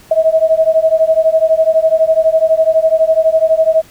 sine beating tone pair, 636 / 648 Hz, D#5 / E5, +38 / -30 cents, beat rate 12 Hz, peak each -11 dBFS, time 0.11-3.82 s, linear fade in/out 5 ms, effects pink hiss -43 dBFS RMS until 3.9 s

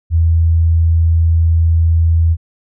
sine tone, 82.41 Hz, E2, in tune, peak -8 dBFS, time 0.1-2.37 s, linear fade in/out 50 ms, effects none

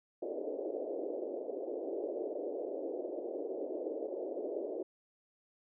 pink band-pass noise, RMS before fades -39 dBFS, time 0.22-4.83 s, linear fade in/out 5 ms, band 320 to 610 Hz, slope 48 dB/octave, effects none

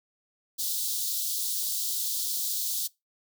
white high-pass noise, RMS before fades -30 dBFS, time 0.58-2.88 s, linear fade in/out 20 ms, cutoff 3500 Hz, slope 48 dB/octave, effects noise-tail reverb RT60 0.2 s tail -22 dB re dry

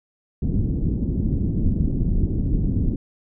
pink low-pass noise, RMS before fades -21 dBFS, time 0.42-2.96 s, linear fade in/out 5 ms, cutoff 290 Hz, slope 24 dB/octave, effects none

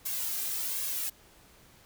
blue noise with flanger, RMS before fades -33 dBFS, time 0.05-1.1 s, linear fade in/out 10 ms, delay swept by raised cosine 1.8 to 2.52 ms, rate 1.3 Hz, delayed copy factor +0.65, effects pink hiss -58 dBFS RMS until 1.85 s

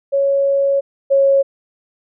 sine tone pair in turn, 554.4 / 549.3 Hz, C#5 / C#5, 0 / -16 cents, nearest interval unison, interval 16 cents, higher first, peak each -12 / -9 dBFS, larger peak second, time 0.12-0.81 / 1.1-1.43 s, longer first, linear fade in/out 20 ms, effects none

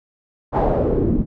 pink noise with low-pass filter sweep, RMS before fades -18 dBFS, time 0.52-1.26 s, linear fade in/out 50 ms, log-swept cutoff 870 to 230 Hz, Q 2.7, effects none

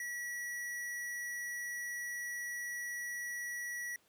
square tone, 1934 Hz, B6, 37 cents flat, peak -39 dBFS, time 0-3.96 s, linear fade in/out 2 ms, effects pink hiss -70 dBFS RMS until 4.08 s + high-pass 150 Hz 12 dB/octave

